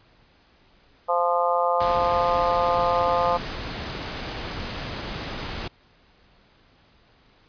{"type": "harmonic tone", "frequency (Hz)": 173.9, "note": "F3", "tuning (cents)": -7, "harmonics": [3, 4, 5, 6, 7], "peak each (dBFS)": [-24, -25, -26, -27, -27], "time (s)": [1.08, 3.38], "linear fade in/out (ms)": 20}
{"type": "noise", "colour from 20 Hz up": "pink", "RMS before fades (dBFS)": -32, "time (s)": [1.8, 5.68], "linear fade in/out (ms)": 5}
{"effects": ["pink hiss -58 dBFS RMS until 7.48 s", "resampled to 11025 Hz"]}